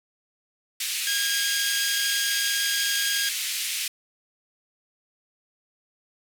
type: band-pass noise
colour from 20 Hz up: pink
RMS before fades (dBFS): -29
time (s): 0.8-3.88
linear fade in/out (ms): 5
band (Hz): 2300 to 14000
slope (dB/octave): 24
type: tone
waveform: 15% pulse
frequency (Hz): 1630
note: G#6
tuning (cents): -33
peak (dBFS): -18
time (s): 1.07-3.29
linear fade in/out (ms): 2
effects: none

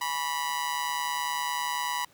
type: tone with amplitude modulation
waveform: sawtooth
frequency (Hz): 981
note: B5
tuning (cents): -12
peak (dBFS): -21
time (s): 0.01-2.05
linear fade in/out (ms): 5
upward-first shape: sine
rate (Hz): 150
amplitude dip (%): 75
effects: pink hiss -60 dBFS RMS until 2.13 s + high-pass 100 Hz 12 dB/octave

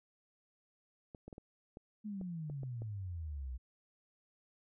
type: clicks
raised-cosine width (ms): 2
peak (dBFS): -35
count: 9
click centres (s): 1.148 / 1.28 / 1.328 / 1.381 / 1.771 / 2.213 / 2.499 / 2.633 / 2.82
type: exponential sweep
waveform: sine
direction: down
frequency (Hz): 217.1 to 59.9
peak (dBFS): -39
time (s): 2.04-3.58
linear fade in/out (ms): 20
effects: none

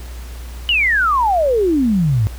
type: exponential sweep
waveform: sine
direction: down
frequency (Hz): 3002 to 99.3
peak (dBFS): -12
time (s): 0.69-2.27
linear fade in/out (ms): 0
effects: added 60 Hz sine -28 dBFS peak until 2.38 s + pink hiss -40 dBFS RMS until 2.38 s

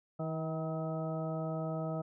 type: harmonic tone with a mistuned harmonic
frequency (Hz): 160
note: D#3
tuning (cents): +49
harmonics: 1 / 2 / 3 / 4 / 5 / 6 / 8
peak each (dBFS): -36 / -43 / -44 / -39 / -47 / -55 / -47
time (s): 0.19-2.02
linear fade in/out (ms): 10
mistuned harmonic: 5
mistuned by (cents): -44
effects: none

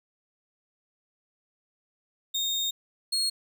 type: tone pair in turn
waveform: 35% pulse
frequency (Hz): 3690 / 4290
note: A#7 / C8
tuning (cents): -18 / +42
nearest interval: minor third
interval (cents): 260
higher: second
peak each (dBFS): -24 / -23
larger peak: second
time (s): 2.34-2.71 / 3.12-3.3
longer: first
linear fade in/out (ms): 10
effects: none

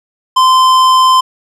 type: tone with tanh clipping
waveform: sine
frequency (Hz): 1034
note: C6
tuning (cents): -21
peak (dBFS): -7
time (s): 0.36-1.21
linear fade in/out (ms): 10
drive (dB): 15
effects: none

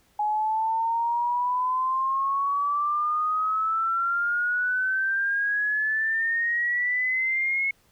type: exponential sweep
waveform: sine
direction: up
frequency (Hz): 837 to 2190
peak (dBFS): -22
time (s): 0.19-7.71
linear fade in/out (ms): 5
effects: pink hiss -63 dBFS RMS until 7.91 s

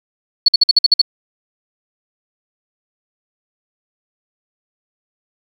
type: tone bursts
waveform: sine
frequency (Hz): 4402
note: C#8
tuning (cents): -13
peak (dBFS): -5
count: 8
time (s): 0.46-1.016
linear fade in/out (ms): 5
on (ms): 24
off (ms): 52
effects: 7-bit

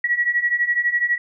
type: beating tone pair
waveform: sine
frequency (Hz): 1917 / 1929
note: A#6 / B6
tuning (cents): +48 / -41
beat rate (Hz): 12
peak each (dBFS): -22 / -19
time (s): 0.04-1.18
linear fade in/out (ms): 5
effects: none

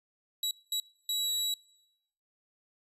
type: tone bursts at uneven times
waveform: sawtooth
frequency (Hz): 3899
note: B7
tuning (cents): -23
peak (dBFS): -26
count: 3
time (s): 0.43-0.51 / 0.72-0.8 / 1.09-1.54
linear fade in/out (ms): 2
effects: noise-tail reverb RT60 0.9 s tail -25 dB re dry + resampled to 32000 Hz

